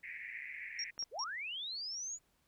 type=band-pass noise; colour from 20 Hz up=pink; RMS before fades=-46 dBFS; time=0.03-0.91 s; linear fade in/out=10 ms; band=1800 to 2400 Hz; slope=96 dB/octave
type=tone bursts; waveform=sine; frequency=5588 Hz; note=F8; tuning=in tune; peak=-36 dBFS; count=3; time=0.79-1.24 s; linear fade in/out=2 ms; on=50 ms; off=150 ms
type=clicks; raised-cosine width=0.5 ms; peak=-39 dBFS; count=2; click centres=0.979 / 1.026 s
type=linear sweep; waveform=sine; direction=up; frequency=370 to 7000 Hz; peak=-39 dBFS; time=1.11-2.19 s; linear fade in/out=50 ms
effects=pink hiss -75 dBFS RMS until 2.47 s